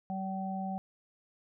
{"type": "harmonic tone", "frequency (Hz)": 191.2, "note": "G3", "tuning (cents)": -43, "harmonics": [1, 3, 4], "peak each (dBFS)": [-35, -47, -37], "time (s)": [0.1, 0.78], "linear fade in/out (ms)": 0, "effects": []}